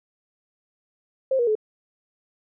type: tone with pitch steps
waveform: sine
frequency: 529 / 476.8 / 429.7 Hz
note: C5 / A#4 / A4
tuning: +19 / +39 / -41 cents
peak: -18 dBFS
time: 1.31-1.553 s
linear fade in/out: 5 ms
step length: 81 ms
effects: none